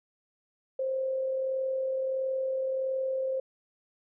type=tone with amplitude modulation; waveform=sine; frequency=527 Hz; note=C5; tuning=12 cents sharp; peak=-26 dBFS; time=0.79-3.4 s; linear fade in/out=5 ms; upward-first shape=sine; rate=41.5 Hz; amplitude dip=30%; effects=none